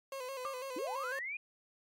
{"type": "tone with vibrato", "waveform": "30% pulse", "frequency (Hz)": 523.3, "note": "C5", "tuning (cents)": 0, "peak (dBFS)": -37, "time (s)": [0.12, 1.19], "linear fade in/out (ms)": 2, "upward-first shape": "square", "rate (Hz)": 6, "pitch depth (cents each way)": 61}
{"type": "tone with exponential decay", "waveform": "sine", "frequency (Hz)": 1187, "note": "D6", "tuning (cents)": 18, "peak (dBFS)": -34, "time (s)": [0.45, 0.68], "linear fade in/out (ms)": 0, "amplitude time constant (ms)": 48}
{"type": "linear sweep", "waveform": "sine", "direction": "up", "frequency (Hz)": [266.3, 2489], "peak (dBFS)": -37, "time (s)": [0.76, 1.37], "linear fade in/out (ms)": 5}
{"effects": ["MP3 64 kbps"]}